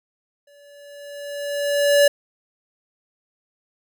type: tone with exponential growth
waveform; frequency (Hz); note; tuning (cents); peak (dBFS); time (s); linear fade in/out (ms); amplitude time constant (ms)
square; 574; D5; -40; -11; 0.47-2.08; 5; 350
effects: none